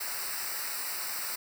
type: noise with comb filter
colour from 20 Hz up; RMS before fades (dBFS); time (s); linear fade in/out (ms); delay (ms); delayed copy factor
white; -35; 0-1.36; 10; 0.3; -0.85
effects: none